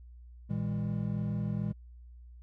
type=tone cluster; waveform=triangle; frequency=116.1 / 160.4 / 202.9 Hz; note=A#2 / E3 / G#3; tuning=-7 / -47 / -40 cents; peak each=-32 / -33 / -33 dBFS; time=0.49-1.73 s; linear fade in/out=20 ms; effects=added 60 Hz sine -48 dBFS peak until 2.42 s